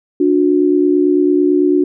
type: tone pair together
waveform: sine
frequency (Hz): 293.7 / 362.7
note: D4 / F#4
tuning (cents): 0 / -34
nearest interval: major third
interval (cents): 366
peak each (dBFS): -12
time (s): 0.2-1.84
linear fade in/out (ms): 5
effects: none